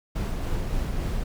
brown noise with tremolo, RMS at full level -26 dBFS, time 0.15-1.24 s, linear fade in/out 10 ms, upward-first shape sine, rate 3.5 Hz, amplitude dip 25%, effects none

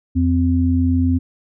sine tone pair together, 85.93 / 258 Hz, F2 / C4, -28 / -24 cents, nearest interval octave + perfect fifth, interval 1904 cents, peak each -16 dBFS, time 0.15-1.19 s, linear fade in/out 20 ms, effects none

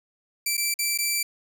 10% pulse tone with dropouts, 2335 Hz, D7, 11 cents flat, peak -14 dBFS, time 0.46-1.23 s, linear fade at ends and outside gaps 5 ms, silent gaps 0.57-0.577 / 0.741-0.789 / 0.977-0.986 s, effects none

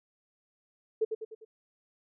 sine tone with echo, 440 Hz, A4, in tune, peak -23 dBFS, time 1.01-1.05 s, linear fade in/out 10 ms, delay 100 ms, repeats 4, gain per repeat -6 dB, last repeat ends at 1.45 s, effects none

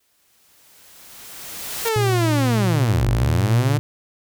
white noise with exponential growth, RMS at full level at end -26 dBFS, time 0-1.89 s, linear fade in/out 5 ms, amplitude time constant 410 ms
sawtooth linear two-way sweep, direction down then up, 466.2 to 42.95 to 151.6 Hz, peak -15 dBFS, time 1.85-3.78 s, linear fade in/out 10 ms, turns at 3.08 s
triangle tone with vibrato, 116.6 Hz, A#2, 1 cent sharp, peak -16 dBFS, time 1.96-3.79 s, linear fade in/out 0 ms, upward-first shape triangle, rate 2.7 Hz, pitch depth 14 cents each way
effects none

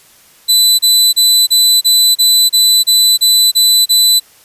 sawtooth tone bursts, 4000 Hz, B7, 21 cents sharp, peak -3 dBFS, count 11, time 0.48-4.2 s, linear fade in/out 20 ms, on 310 ms, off 31 ms, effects white hiss -45 dBFS RMS until 4.44 s + resampled to 32000 Hz

